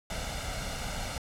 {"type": "noise with comb filter", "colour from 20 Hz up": "pink", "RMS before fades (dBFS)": -35, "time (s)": [0.1, 1.18], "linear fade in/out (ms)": 2, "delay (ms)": 1.4, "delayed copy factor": 0.65, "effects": ["low-pass 9000 Hz 12 dB/octave"]}